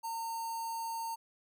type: tone with notch filter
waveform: square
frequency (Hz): 913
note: A#5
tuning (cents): -36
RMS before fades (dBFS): -38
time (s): 0.03-1.16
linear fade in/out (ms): 20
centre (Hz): 2400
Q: 0.62
effects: none